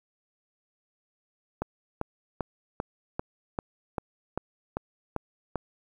click train, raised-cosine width 1 ms, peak -15 dBFS, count 11, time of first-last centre 1.62-5.557 s, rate 2.54 Hz, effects 9-bit

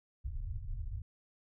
pink low-pass noise, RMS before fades -39 dBFS, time 0.24-1.02 s, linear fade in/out 5 ms, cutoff 110 Hz, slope 48 dB/octave, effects none

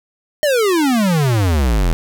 square exponential sweep, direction down, 622.3 to 38.89 Hz, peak -13 dBFS, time 0.43-1.93 s, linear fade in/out 0 ms, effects none

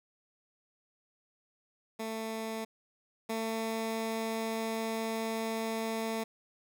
15% pulse tone pair in turn, 222.3 / 223.8 Hz, A3 / A3, +18 / +30 cents, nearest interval unison, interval 12 cents, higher second, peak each -29 / -26 dBFS, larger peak second, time 1.99-2.65 / 3.29-6.24 s, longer second, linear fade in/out 10 ms, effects none

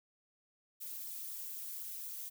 violet noise with flanger, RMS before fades -44 dBFS, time 0.8-2.3 s, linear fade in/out 20 ms, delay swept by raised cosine 0.36 to 4.56 ms, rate 3.9 Hz, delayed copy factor -0.85, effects none

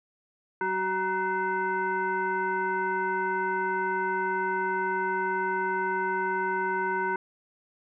sine tone with frequency modulation, 941 Hz, A#5, 16 cents sharp, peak -25 dBFS, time 0.61-7.16 s, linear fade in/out 2 ms, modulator 565 Hz, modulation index 1.2, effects none

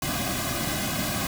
pink noise with comb filter, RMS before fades -28 dBFS, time 0.02-1.27 s, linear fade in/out 2 ms, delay 2.2 ms, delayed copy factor -1, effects none

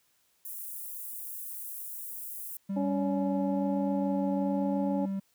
white high-pass noise, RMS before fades -40 dBFS, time 0.45-2.57 s, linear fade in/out 2 ms, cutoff 10000 Hz, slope 24 dB/octave
triangle tone with vibrato, 196 Hz, G3, in tune, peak -28 dBFS, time 2.69-5.2 s, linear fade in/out 10 ms, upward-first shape sine, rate 1.1 Hz, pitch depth 10 cents each way
harmonic tone, 281.6 Hz, C#4, 27 cents sharp, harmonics 1 / 2 / 3, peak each -30 / -34 / -38 dBFS, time 2.76-5.06 s, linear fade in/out 10 ms
effects white hiss -70 dBFS RMS until 5.34 s

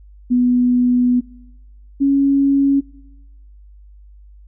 sine tone pair in turn, 246.9 / 277.1 Hz, B3 / C#4, 0 / -1 cents, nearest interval major second, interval 199 cents, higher second, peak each -11 / -11 dBFS, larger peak neither, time 0.3-1.21 / 2-2.81 s, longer first, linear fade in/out 20 ms, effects noise-tail reverb RT60 1.0 s tail -23 dB re dry + added 50 Hz sine -40 dBFS peak until 4.47 s

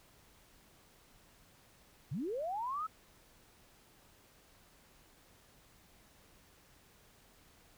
sine linear sweep, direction up, 109.2 to 1318.5 Hz, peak -35 dBFS, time 2.11-2.87 s, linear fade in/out 10 ms, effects pink hiss -64 dBFS RMS until 7.77 s

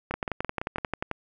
two click trains, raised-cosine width 0.5 ms, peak -15 / -13 dBFS, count 5 / 12, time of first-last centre 0.11-0.783 / 0.14-1.113 s, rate 5.94 / 11.3 Hz, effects none

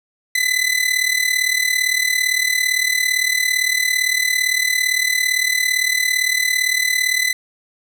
sawtooth tone with amplitude modulation, 2010 Hz, B6, 30 cents sharp, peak -9 dBFS, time 0.35-7.33 s, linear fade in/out 5 ms, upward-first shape sine, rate 37.7 Hz, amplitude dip 75%, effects none

